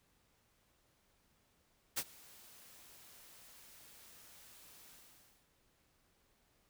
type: noise with ADSR envelope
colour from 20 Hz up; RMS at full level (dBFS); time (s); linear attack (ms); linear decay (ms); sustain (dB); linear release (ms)
white; -35; 1.96-5.48; 20; 54; -24; 590
effects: pink hiss -74 dBFS RMS until 6.69 s